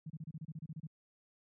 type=tone bursts; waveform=sine; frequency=157 Hz; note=D#3; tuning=16 cents sharp; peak=-40 dBFS; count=12; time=0.06-0.869 s; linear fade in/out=5 ms; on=39 ms; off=31 ms; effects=high-pass 100 Hz 12 dB/octave